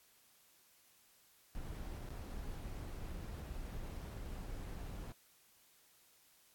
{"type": "noise with dropouts", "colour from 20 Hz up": "brown", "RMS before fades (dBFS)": -45, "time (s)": [1.55, 5.12], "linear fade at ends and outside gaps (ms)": 0, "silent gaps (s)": [2.089, 2.105], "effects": ["white hiss -68 dBFS RMS until 6.54 s", "AAC 64 kbps"]}